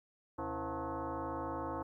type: tone with frequency modulation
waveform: sine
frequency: 276.4 Hz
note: C#4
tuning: 5 cents flat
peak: -36 dBFS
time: 0.38-1.83 s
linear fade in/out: 10 ms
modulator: 202 Hz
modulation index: 4.6
effects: 13-bit